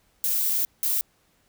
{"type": "noise bursts at uneven times", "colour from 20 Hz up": "violet", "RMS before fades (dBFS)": -24, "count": 2, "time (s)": [[0.24, 0.65], [0.83, 1.01]], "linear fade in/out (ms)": 0, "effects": ["pink hiss -65 dBFS RMS until 1.48 s"]}